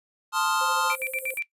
square chord, F dominant seventh, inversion first, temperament equal, 880 / 1046.5 / 1244.5 / 1396.9 Hz, A5 / C6 / Eb6 / F6, 0 / 0 / 0 / 0 cents, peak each -29 dBFS, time 0.32-0.96 s, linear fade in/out 50 ms
sine tone with tremolo, 523.3 Hz, C5, in tune, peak -33 dBFS, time 0.61-1.34 s, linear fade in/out 2 ms, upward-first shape sine, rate 13 Hz, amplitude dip 80%
sine tone bursts, 2349 Hz, D7, in tune, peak -27 dBFS, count 5, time 0.9-1.423 s, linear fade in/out 0 ms, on 51 ms, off 67 ms
white high-pass noise, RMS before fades -37 dBFS, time 0.9-1.4 s, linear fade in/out 20 ms, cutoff 7900 Hz, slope 96 dB/octave
effects noise-tail reverb RT60 0.1 s tail -17 dB re dry + resampled to 32000 Hz

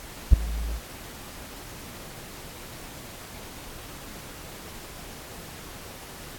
triangle tone with ADSR envelope, 55 Hz, A1, in tune, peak -3 dBFS, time 0.31-0.81 s, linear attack 23 ms, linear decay 9 ms, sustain -22 dB, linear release 69 ms, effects pink hiss -42 dBFS RMS until 6.38 s + AAC 64 kbps

